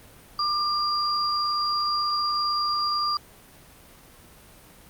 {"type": "tone pair together", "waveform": "sine", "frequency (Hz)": [1192, 4773], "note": ["D6", "D8"], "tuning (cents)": [25, 27], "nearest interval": "2 octaves", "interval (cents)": 2402, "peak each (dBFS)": [-24, -26], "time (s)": [0.39, 3.17], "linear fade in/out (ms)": 2, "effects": ["pink hiss -50 dBFS RMS until 4.89 s", "Opus 32 kbps"]}